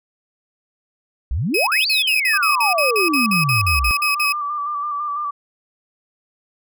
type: exponential two-way sweep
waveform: sine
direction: up then down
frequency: 53.5 to 4730 to 53.5 Hz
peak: -18 dBFS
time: 1.31-3.91 s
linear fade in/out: 0 ms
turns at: 1.87 s
type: tone bursts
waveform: 35% pulse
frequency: 2544 Hz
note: D#7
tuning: 38 cents sharp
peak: -15 dBFS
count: 16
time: 1.54-4.325 s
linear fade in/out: 5 ms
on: 130 ms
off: 47 ms
type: tone with vibrato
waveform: sine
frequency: 1174.7 Hz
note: D6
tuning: in tune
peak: -21 dBFS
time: 2.33-5.31 s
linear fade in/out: 10 ms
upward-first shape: square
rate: 6 Hz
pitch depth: 32 cents each way
effects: none